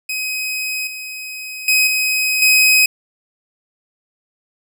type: tone with level steps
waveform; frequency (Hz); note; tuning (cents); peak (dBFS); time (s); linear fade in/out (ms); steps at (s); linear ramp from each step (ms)
sawtooth; 2526; D#7; +26; -17 / -24 / -8 / -12 / -6; 0.09-2.86; 5; 0.87 / 1.68 / 1.87 / 2.42; 2
effects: none